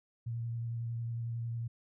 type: tone with vibrato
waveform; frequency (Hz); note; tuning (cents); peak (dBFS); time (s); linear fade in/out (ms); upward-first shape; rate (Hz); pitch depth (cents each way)
sine; 116.54; A#2; 0; -34; 0.26-1.68; 10; sine; 11; 17
effects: none